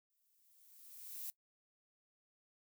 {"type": "noise with exponential growth", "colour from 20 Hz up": "violet", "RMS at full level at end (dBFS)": -43, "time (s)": [0.1, 1.3], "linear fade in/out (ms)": 0, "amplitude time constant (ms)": 260, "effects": ["noise-tail reverb RT60 0.1 s tail -20 dB re dry"]}